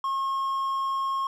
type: tone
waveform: triangle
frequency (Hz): 1081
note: C#6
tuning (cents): -44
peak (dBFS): -23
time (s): 0.04-1.27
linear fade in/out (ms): 2
effects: none